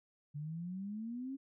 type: exponential sweep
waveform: sine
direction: up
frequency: 143.3 to 277.2 Hz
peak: -39 dBFS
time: 0.34-1.37 s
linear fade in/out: 20 ms
effects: none